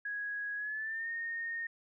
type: tone with pitch glide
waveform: sine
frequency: 1661.2 to 1843.2 Hz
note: G#6 to A#6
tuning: 0 to -20 cents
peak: -35 dBFS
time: 0.05-1.67 s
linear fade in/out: 5 ms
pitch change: +180 cents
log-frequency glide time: 0.56-1.09 s
effects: none